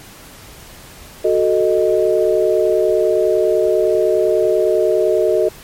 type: chord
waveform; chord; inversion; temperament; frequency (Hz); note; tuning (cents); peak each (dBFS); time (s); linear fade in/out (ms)
sine; D# diminished; first; equal; 370 / 440 / 622.3; F#4 / A4 / D#5; 0 / 0 / 0; -16; 1.24-5.49; 10
effects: pink hiss -39 dBFS RMS until 5.63 s + MP3 64 kbps